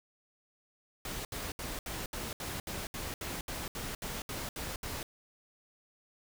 pink noise bursts, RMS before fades -39 dBFS, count 15, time 1.05-5.03 s, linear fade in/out 2 ms, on 200 ms, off 70 ms, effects none

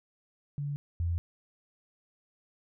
sine tone pair in turn, 143.7 / 85.28 Hz, D3 / F2, -37 / -41 cents, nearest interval major sixth, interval 904 cents, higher first, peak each -31 / -27 dBFS, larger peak second, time 0.58-0.76 / 1-1.18 s, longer neither, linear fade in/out 0 ms, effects none

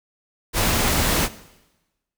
sine tone in noise, 233.4 Hz, A#3, 2 cents sharp, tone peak -29 dBFS, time 0.68-0.88 s, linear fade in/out 50 ms, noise pink, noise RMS -20 dBFS, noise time 0.53-1.29 s, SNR -12 dB, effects noise-tail reverb RT60 1.0 s tail -17 dB re dry

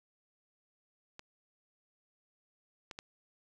clicks, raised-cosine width 0.2 ms, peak -29 / -26 / -25 dBFS, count 3, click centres 1.194 / 2.912 / 2.989 s, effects none

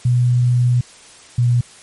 sine tone pair in turn, 122.9 / 121.21 Hz, B2 / B2, -8 / -32 cents, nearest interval unison, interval 24 cents, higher first, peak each -11 dBFS, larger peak neither, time 0.05-0.81 / 1.38-1.61 s, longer first, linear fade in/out 5 ms, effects white hiss -43 dBFS RMS until 1.82 s + MP3 48 kbps

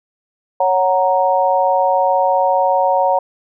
sine chord, F# major, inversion second, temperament equal, 554.4 / 740 / 932.3 Hz, C#5 / F#5 / A#5, 0 / 0 / 0 cents, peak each -16 dBFS, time 0.6-3.19 s, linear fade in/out 5 ms, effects none

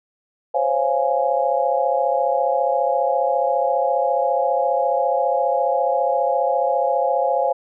sine chord, Db major seventh, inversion third, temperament just, 519.7 / 554.4 / 693 / 831.5 Hz, C5 / Db5 / F5 / Ab5, -12 / 0 / -14 / +2 cents, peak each -22 dBFS, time 0.54-7.53 s, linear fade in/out 10 ms, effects none

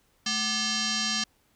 sine tone with frequency modulation, 752 Hz, F#5, 28 cents sharp, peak -25 dBFS, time 0.26-1.24 s, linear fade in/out 5 ms, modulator 969 Hz, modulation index 5.9, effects pink hiss -67 dBFS RMS until 1.55 s

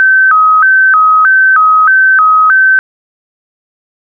sine tone with vibrato, 1396.9 Hz, F6, in tune, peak -3 dBFS, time 0-2.79 s, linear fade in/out 0 ms, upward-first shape square, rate 1.6 Hz, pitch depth 170 cents each way, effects none

